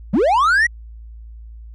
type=linear sweep; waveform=triangle; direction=up; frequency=157.4 to 1963 Hz; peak=-10 dBFS; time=0.13-0.67 s; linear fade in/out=10 ms; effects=added 56 Hz sine -34 dBFS peak until 1.74 s + resampled to 24000 Hz